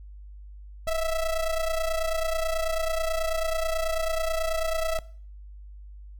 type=ring-modulated tone; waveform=square; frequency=329.6 Hz; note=E4; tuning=in tune; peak=-22 dBFS; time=0.87-4.99 s; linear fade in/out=2 ms; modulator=315 Hz; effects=noise-tail reverb RT60 0.5 s tail -21 dB re dry + added 50 Hz sine -41 dBFS peak until 6.19 s